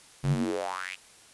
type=tone with high-pass filter sweep; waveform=square; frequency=46.25 Hz; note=F#1; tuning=in tune; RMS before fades=-30 dBFS; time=0.23-0.96 s; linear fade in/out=20 ms; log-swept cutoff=100 to 2800 Hz; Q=5.6; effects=white hiss -54 dBFS RMS until 1.33 s + resampled to 24000 Hz